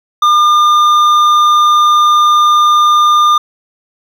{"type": "tone with hard clipping", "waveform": "sine", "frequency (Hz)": 1205, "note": "D6", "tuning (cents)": 44, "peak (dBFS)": -7, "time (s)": [0.22, 3.38], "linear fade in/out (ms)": 5, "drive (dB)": 7, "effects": []}